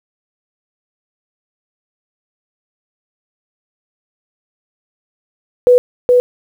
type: tone with echo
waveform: sine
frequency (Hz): 493.9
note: B4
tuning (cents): 0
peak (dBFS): -4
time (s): 5.67-5.78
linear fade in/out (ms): 0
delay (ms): 420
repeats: 1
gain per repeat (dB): -2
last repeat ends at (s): 6.2
effects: 7-bit